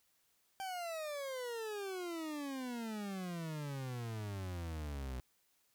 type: exponential sweep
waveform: 40% pulse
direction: down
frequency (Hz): 784 to 61.74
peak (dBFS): -39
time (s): 0.6-5.2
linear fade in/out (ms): 0
effects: white hiss -75 dBFS RMS until 5.74 s